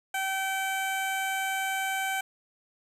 15% pulse tone with notch filter, 770 Hz, G5, 31 cents flat, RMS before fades -30 dBFS, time 0.14-2.21 s, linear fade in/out 5 ms, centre 4300 Hz, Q 1.4, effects resampled to 32000 Hz + 8-bit

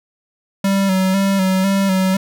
square tone with vibrato, 192.1 Hz, G3, 35 cents flat, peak -14 dBFS, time 0.64-2.17 s, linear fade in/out 5 ms, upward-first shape square, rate 2 Hz, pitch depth 34 cents each way, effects none

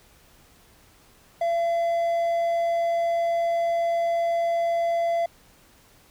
triangle tone, 678 Hz, E5, 49 cents sharp, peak -19 dBFS, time 1.41-5.26 s, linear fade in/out 5 ms, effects pink hiss -56 dBFS RMS until 6.1 s

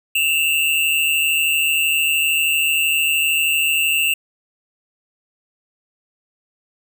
square tone pair together, 2646 / 2799 Hz, E7 / F7, +6 / +3 cents, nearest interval minor second, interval 97 cents, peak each -19 dBFS, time 0.15-4.14 s, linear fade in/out 5 ms, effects none

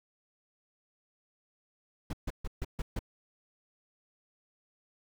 brown noise bursts, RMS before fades -33 dBFS, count 6, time 2.1-2.992 s, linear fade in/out 5 ms, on 32 ms, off 140 ms, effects none

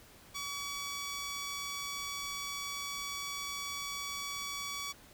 10% pulse tone, 1137 Hz, C#6, 44 cents sharp, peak -29 dBFS, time 0.34-4.93 s, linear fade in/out 20 ms, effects pink hiss -57 dBFS RMS until 5.13 s

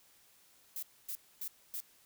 violet noise bursts, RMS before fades -40 dBFS, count 4, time 0.76-1.804 s, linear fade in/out 2 ms, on 66 ms, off 260 ms, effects white hiss -65 dBFS RMS until 2.05 s

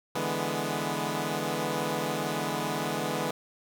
10% pulse chord, E dominant seventh, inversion third, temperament equal, 146.83 / 164.81 / 207.7 / 246.9 Hz, D3 / E3 / G#3 / B3, 0 / 0 / 0 / 0 cents, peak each -26 dBFS, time 0.15-3.31 s, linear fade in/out 5 ms, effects none

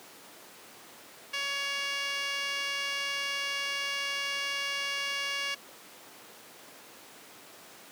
15% pulse tone with band-pass filter, 561 Hz, C#5, 21 cents sharp, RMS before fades -33 dBFS, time 1.33-5.55 s, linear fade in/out 10 ms, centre 3400 Hz, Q 2.7, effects pink hiss -50 dBFS RMS until 7.91 s + high-pass 300 Hz 12 dB/octave

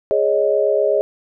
sine chord, Ab suspended fourth, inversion none, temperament equal, 415.3 / 554.4 / 622.3 Hz, Ab4 / Db5 / Eb5, 0 / 0 / 0 cents, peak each -18 dBFS, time 0.11-1.01 s, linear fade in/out 0 ms, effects none

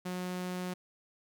sawtooth tone, 181.4 Hz, F#3, 34 cents flat, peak -31 dBFS, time 0.05-0.74 s, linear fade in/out 10 ms, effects none

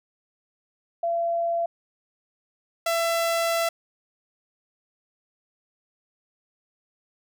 sine / sawtooth tone pair in turn, 679 / 669.7 Hz, F5 / E5, -49 / +27 cents, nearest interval unison, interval 24 cents, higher first, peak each -22 / -18 dBFS, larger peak second, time 1.03-1.66 / 2.86-3.69 s, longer second, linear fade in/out 5 ms, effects none

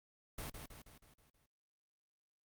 pink noise with echo, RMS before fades -44 dBFS, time 0.38-0.5 s, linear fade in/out 5 ms, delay 160 ms, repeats 6, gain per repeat -5 dB, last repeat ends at 1.46 s, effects Opus 32 kbps

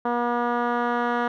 10% pulse tone with low-pass filter sweep, 240 Hz, B3, 49 cents flat, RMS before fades -24 dBFS, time 0.05-1.28 s, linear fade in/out 5 ms, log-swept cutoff 1100 to 1800 Hz, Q 1.2, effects none

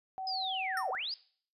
sine tone, 759 Hz, F#5, 44 cents sharp, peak -36 dBFS, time 0.18-0.95 s, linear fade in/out 0 ms
sine linear two-way sweep, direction down then up, 5110 to 459.6 to 5110 Hz, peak -34 dBFS, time 0.27-1.14 s, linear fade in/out 2 ms, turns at 0.9 s
square tone with exponential decay, 1822 Hz, A#6, 40 cents flat, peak -32 dBFS, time 0.77-0.92 s, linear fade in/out 1 ms, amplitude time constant 31 ms
effects noise-tail reverb RT60 0.5 s tail -20 dB re dry + resampled to 32000 Hz

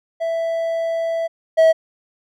triangle tone pair in turn, 661 / 646.3 Hz, E5 / E5, +5 / -34 cents, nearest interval unison, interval 39 cents, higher first, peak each -17 / -7 dBFS, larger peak second, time 0.2-1.28 / 1.57-1.73 s, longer first, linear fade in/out 20 ms, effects none

